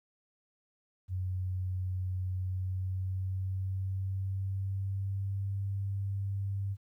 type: tone with pitch glide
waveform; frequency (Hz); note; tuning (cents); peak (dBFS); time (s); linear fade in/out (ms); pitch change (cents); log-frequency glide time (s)
sine; 92.5 to 98.57; F#2 to G2; 0 to +10; -31; 1.08-6.77; 50; +110; 2.29-5.55
effects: 12-bit